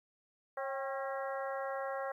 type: harmonic tone with a mistuned harmonic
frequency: 271.7 Hz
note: C#4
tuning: 35 cents flat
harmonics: 2 / 3 / 4 / 5 / 6 / 7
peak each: -38 / -42 / -44 / -46 / -48 / -49 dBFS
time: 0.57-2.12 s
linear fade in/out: 5 ms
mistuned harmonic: 3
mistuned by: -58 cents
effects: 12-bit